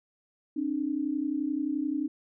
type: tone pair together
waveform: sine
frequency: 270 / 301.5 Hz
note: C#4 / D4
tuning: -45 / +46 cents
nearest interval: major second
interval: 191 cents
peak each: -31 / -29 dBFS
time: 0.56-2.08 s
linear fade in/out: 10 ms
effects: none

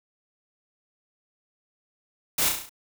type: noise with echo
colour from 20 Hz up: white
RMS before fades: -24 dBFS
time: 2.38-2.49 s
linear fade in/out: 5 ms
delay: 34 ms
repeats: 6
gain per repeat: -4 dB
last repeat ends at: 2.694 s
effects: none

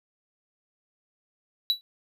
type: tone with exponential decay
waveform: triangle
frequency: 3932 Hz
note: B7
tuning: 8 cents flat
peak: -15 dBFS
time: 1.7-1.81 s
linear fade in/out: 0 ms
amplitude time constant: 23 ms
effects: none

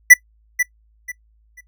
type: tone with echo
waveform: square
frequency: 1975.5 Hz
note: B6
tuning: in tune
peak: -3 dBFS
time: 0.1-0.14 s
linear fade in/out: 10 ms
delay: 490 ms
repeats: 3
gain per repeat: -12 dB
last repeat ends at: 1.61 s
effects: noise-tail reverb RT60 0.1 s tail -20 dB re dry + added 54 Hz sine -54 dBFS peak until 1.67 s

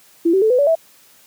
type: tone with pitch steps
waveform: sine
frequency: 335.8 / 383.5 / 438 / 500.2 / 571.3 / 652.5 Hz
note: E4 / G4 / A4 / B4 / D5 / E5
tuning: +32 / -38 / -8 / +22 / -48 / -18 cents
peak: -11 dBFS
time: 0.25-0.754 s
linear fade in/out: 10 ms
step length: 84 ms
effects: white hiss -50 dBFS RMS until 1.26 s + high-pass 100 Hz 12 dB/octave

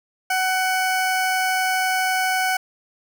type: tone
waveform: 20% pulse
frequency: 748 Hz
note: F#5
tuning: 19 cents sharp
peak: -14 dBFS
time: 0.3-2.57 s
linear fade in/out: 5 ms
effects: none

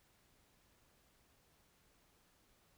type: silence
effects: pink hiss -72 dBFS RMS until 2.77 s

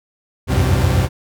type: tone cluster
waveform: 40% pulse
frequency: 64.4 / 83.3 / 91.3 / 98.9 / 128.4 Hz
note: C2 / E2 / F#2 / G2 / C3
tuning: -27 / +19 / -23 / +16 / -32 cents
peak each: -19 dBFS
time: 0.47-1.09 s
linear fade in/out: 50 ms
effects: none

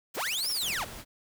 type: noise with tremolo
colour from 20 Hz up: white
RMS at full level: -38 dBFS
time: 0.14-0.75 s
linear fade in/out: 10 ms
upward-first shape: triangle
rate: 17 Hz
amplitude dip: 75%
type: linear two-way sweep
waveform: sawtooth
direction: up then down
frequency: 131 to 5600 to 476 Hz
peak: -26 dBFS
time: 0.16-0.85 s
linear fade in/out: 20 ms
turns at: 0.5 s
type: noise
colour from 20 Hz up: pink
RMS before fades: -43 dBFS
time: 0.6-1.05 s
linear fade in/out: 50 ms
effects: none

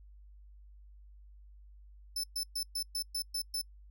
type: tone bursts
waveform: sawtooth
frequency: 5274 Hz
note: E8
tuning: in tune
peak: -30 dBFS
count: 8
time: 2.16-3.616 s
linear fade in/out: 5 ms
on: 77 ms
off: 120 ms
effects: noise-tail reverb RT60 0.1 s tail -26 dB re dry + added 50 Hz sine -52 dBFS peak until 3.9 s

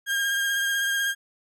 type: tone with vibrato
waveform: 35% pulse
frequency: 1614 Hz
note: G#6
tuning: 50 cents flat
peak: -21 dBFS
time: 0.06-1.15 s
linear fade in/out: 50 ms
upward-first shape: triangle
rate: 16 Hz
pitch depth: 22 cents each way
effects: none

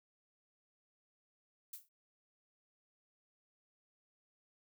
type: noise with exponential decay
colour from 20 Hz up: violet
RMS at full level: -42 dBFS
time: 1.73-1.89 s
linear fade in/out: 5 ms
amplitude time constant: 33 ms
effects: none

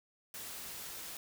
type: noise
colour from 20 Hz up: white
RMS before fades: -45 dBFS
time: 0.34-1.17 s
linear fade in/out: 2 ms
effects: none

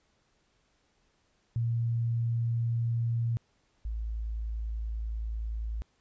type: tone pair in turn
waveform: sine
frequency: 116.54 / 55.16 Hz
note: A#2 / A1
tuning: 0 / +5 cents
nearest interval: octave + minor second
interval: 1295 cents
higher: first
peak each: -26 / -31 dBFS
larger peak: first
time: 1.56-3.37 / 3.85-5.82 s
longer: second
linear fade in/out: 0 ms
effects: pink hiss -71 dBFS RMS until 6 s + resampled to 16000 Hz

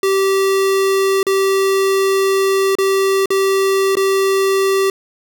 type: tone with dropouts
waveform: square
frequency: 388 Hz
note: G4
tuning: 18 cents flat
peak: -13 dBFS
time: 0.03-4.9 s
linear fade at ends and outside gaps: 2 ms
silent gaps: 1.23-1.267 / 2.753-2.785 / 3.258-3.304 / 3.954-3.969 s
effects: none

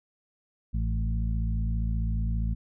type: harmonic tone with a mistuned harmonic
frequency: 55 Hz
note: A1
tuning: in tune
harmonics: 1 / 2 / 3 / 4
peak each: -26 / -32 / -36 / -38 dBFS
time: 0.73-2.55 s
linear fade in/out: 20 ms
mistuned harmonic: 3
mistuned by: +18 cents
effects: none

